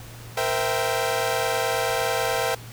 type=chord; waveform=sawtooth; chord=C dominant seventh; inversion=third; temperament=equal with one note detuned; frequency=466.2 / 515.5 / 659.3 / 784 Hz; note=Bb4 / C5 / E5 / G5; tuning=0 / -26 / 0 / 0 cents; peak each=-24 dBFS; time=0.37-2.55 s; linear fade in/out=5 ms; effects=added 116 Hz sine -40 dBFS peak until 2.72 s + pink hiss -44 dBFS RMS until 2.72 s